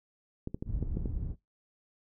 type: clicks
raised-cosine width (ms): 3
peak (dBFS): -22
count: 6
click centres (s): 0.474 / 0.545 / 0.625 / 0.827 / 0.971 / 1.058
type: low-pass noise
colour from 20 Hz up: pink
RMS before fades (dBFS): -34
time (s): 0.65-1.36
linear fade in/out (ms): 50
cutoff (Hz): 130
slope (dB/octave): 12
effects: noise-tail reverb RT60 0.2 s tail -23 dB re dry